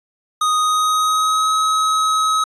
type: tone with pitch glide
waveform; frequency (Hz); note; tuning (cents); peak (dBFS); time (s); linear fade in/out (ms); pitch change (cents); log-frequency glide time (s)
square; 1244.5 to 1275.8; D#6 to D#6; 0 to +43; -15; 0.41-2.44; 5; +43; 0.57-1.52
effects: resampled to 24000 Hz